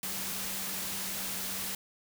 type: tone in noise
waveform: sine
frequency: 191.4 Hz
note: G3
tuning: 41 cents flat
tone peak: -47 dBFS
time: 0.03-1.75 s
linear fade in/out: 2 ms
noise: white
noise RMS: -36 dBFS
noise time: 0.03-1.75 s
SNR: -14 dB
effects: none